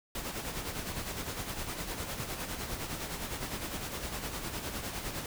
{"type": "noise with tremolo", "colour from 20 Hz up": "pink", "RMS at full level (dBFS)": -36, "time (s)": [0.15, 5.26], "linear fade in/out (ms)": 2, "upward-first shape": "sine", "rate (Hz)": 9.8, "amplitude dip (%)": 50, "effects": []}